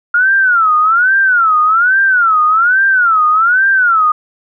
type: tone with vibrato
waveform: sine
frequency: 1396.9 Hz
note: F6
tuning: in tune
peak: -7 dBFS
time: 0.14-4.12 s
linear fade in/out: 5 ms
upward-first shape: sine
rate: 1.2 Hz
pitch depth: 220 cents each way
effects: none